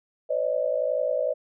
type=tone cluster; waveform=sine; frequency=511 / 573 / 624 Hz; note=C5 / D5 / D#5; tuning=-41 / -43 / +5 cents; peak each=-27 dBFS; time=0.29-1.34 s; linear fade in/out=20 ms; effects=none